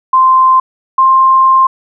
sine tone pair in turn, 1042 / 1054.7 Hz, C6 / C6, -7 / +14 cents, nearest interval unison, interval 21 cents, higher second, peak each -4 dBFS, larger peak neither, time 0.13-0.6 / 0.98-1.67 s, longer second, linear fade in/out 5 ms, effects none

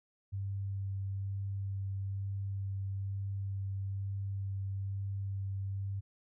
sine tone with vibrato, 98 Hz, G2, in tune, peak -34 dBFS, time 0.32-6.01 s, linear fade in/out 20 ms, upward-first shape sine, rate 1.1 Hz, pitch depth 10 cents each way, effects none

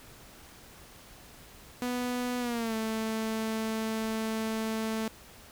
sawtooth tone with pitch glide, 246.9 to 221.2 Hz, B3 to A3, 0 to +9 cents, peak -26 dBFS, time 1.82-5.08 s, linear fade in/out 0 ms, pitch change -191 cents, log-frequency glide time 2.39-2.75 s, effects pink hiss -52 dBFS RMS until 5.51 s

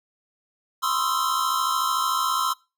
square tone cluster, 1022 / 1076 / 1272 / 1345 Hz, C6 / C6 / D#6 / E6, -41 / +48 / +38 / +34 cents, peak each -28 dBFS, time 0.82-2.54 s, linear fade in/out 20 ms, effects noise-tail reverb RT60 0.3 s tail -25 dB re dry

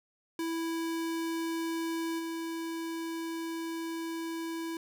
square tone with level steps, 329.6 Hz, E4, in tune, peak -32 / -35 dBFS, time 0.39-4.77 s, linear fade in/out 2 ms, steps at 2.18 s, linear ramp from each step 20 ms, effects none

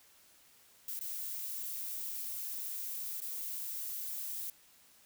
violet noise with dropouts, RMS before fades -40 dBFS, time 0.88-4.5 s, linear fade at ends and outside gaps 2 ms, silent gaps 0.992-1.01 / 3.204-3.218 s, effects white hiss -63 dBFS RMS until 5.05 s

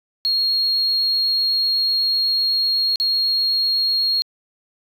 sine tone with dropouts, 4277 Hz, C8, 37 cents sharp, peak -15 dBFS, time 0.25-4.22 s, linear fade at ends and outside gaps 0 ms, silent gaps 2.958-3 s, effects tanh soft clip ceiling -12 dBFS

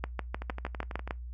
two click trains, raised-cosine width 0.5 ms, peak -23 / -17 dBFS, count 9 / 8, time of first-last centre 0.42-1.076 / 0.04-1.109 s, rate 12.2 / 6.55 Hz, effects noise-tail reverb RT60 0.2 s tail -24 dB re dry + added 60 Hz sine -38 dBFS peak until 1.33 s

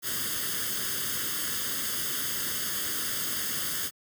white noise with comb filter, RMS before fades -31 dBFS, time 0.02-3.91 s, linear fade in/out 50 ms, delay 0.61 ms, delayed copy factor +0.8, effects high-pass 80 Hz 12 dB/octave

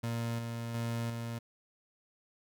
30% pulse tone with tremolo, 116.54 Hz, A#2, in tune, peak -30 dBFS, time 0.03-1.39 s, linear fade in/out 10 ms, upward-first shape square, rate 1.4 Hz, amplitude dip 35%, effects none

